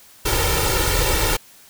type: noise with comb filter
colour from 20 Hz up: pink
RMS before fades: -19 dBFS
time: 0.25-1.37 s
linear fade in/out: 10 ms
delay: 2.2 ms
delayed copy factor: +0.95
effects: white hiss -48 dBFS RMS until 1.69 s